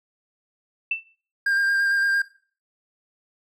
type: tone with exponential decay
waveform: sine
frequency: 2665 Hz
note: E7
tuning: 18 cents sharp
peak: -18 dBFS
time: 0.91-1.07 s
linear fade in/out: 5 ms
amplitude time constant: 33 ms
type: tone with vibrato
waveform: triangle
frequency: 1600 Hz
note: G6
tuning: 35 cents sharp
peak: -17 dBFS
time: 1.46-2.22 s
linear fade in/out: 5 ms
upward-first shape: square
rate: 8.8 Hz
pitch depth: 14 cents each way
effects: noise-tail reverb RT60 0.4 s tail -17 dB re dry